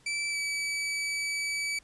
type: tone with pitch glide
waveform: sawtooth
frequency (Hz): 2322 to 2294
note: D7 to D7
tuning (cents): -20 to -41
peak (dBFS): -26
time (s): 0.06-1.79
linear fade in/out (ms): 5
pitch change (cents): -21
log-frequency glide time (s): 0.3-0.37
effects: pink hiss -61 dBFS RMS until 1.83 s + resampled to 24000 Hz